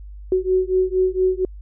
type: beating tone pair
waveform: sine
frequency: 370 / 374.3 Hz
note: F#4 / F#4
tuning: 0 / +20 cents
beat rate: 4.3 Hz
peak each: -19 dBFS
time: 0.32-1.45 s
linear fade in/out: 2 ms
effects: added 50 Hz sine -34 dBFS peak until 1.61 s